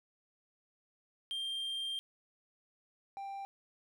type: tone pair in turn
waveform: triangle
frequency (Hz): 3182 / 788.4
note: G7 / G5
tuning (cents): +25 / +10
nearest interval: 2 octaves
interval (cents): 2415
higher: first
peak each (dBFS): -34 / -38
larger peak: first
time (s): 1.31-1.99 / 3.17-3.45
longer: first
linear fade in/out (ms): 0
effects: none